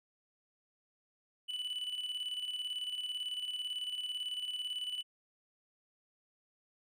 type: tone with tremolo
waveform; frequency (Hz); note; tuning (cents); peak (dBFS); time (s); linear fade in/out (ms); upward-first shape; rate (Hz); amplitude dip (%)
triangle; 2978; F#7; +11; -33; 1.48-5.03; 20; square; 18; 50
effects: none